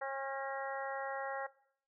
harmonic tone with a mistuned harmonic, 271.2 Hz, C#4, 38 cents flat, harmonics 2 / 3 / 4 / 5 / 6 / 7, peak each -40 / -41 / -47 / -46 / -48 / -47 dBFS, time 0.01-1.47 s, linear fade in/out 10 ms, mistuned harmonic 5, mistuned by +26 cents, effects noise-tail reverb RT60 0.6 s tail -19 dB re dry

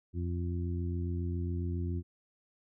harmonic tone, 87.31 Hz, F2, in tune, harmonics 1 / 2 / 3 / 4, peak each -32 / -40 / -42 / -43 dBFS, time 0.13-2.03 s, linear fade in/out 50 ms, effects none

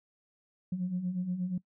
sine beating tone pair, 174.61 / 183.01 Hz, F3 / F#3, 0 / -19 cents, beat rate 8.4 Hz, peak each -37 / -30 dBFS, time 0.72-1.58 s, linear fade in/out 5 ms, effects noise-tail reverb RT60 0.1 s tail -21 dB re dry + tanh soft clip ceiling -24 dBFS

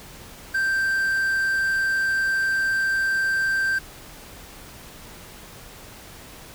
triangle tone with quantisation, 1568 Hz, G6, in tune, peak -18 dBFS, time 0.54-3.79 s, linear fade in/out 10 ms, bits 7, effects pink hiss -43 dBFS RMS until 6.54 s

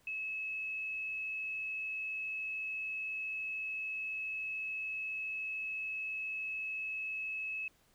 sine tone, 2587 Hz, E7, 33 cents flat, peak -36 dBFS, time 0.07-7.68 s, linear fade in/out 2 ms, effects pink hiss -69 dBFS RMS until 7.94 s

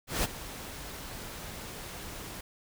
pink noise with ADSR envelope, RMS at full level -27 dBFS, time 0.07-2.41 s, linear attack 170 ms, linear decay 23 ms, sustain -15 dB, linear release 6 ms, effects none

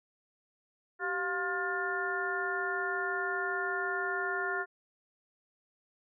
harmonic tone with a mistuned harmonic, 354.7 Hz, F4, 27 cents sharp, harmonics 1 / 2 / 3 / 4 / 5, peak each -37 / -39 / -40 / -34 / -37 dBFS, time 0.99-4.66 s, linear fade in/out 50 ms, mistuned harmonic 1, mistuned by +150 cents, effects none

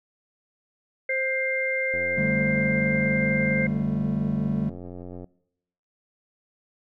harmonic tone, 525 Hz, C5, 6 cents sharp, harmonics 1 / 3 / 4, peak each -28 / -33 / -25 dBFS, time 1.09-3.67 s, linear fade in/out 5 ms
click train, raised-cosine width 2 ms, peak -26 dBFS, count 296, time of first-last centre 1.94-5.243 s, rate 89.3 Hz
triangle chord, D suspended fourth, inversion none, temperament just, 146.83 / 195.78 / 220.2 Hz, D3 / G3 / A3, 0 / -2 / +2 cents, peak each -26 dBFS, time 2.17-4.7 s, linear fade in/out 10 ms
effects noise-tail reverb RT60 0.8 s tail -22 dB re dry

